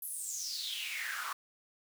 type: noise with high-pass filter sweep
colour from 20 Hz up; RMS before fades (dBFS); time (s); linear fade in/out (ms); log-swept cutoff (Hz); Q
pink; -39; 0.02-1.33; 5; 12000 to 1100; 7.3
effects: none